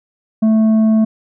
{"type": "tone with tanh clipping", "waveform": "sine", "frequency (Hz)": 219.6, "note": "A3", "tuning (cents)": -3, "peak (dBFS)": -10, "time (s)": [0.42, 1.05], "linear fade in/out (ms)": 10, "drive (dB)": 6, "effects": []}